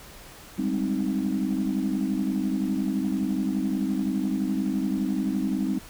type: chord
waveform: sine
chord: Ab major seventh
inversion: third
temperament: equal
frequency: 196 / 207.7 / 261.6 / 311.1 Hz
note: G3 / Ab3 / C4 / Eb4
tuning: 0 / 0 / 0 / 0 cents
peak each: -27 / -31 / -27 / -29 dBFS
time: 0.58-5.79 s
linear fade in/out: 10 ms
effects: tanh soft clip ceiling -16 dBFS + pink hiss -46 dBFS RMS until 5.89 s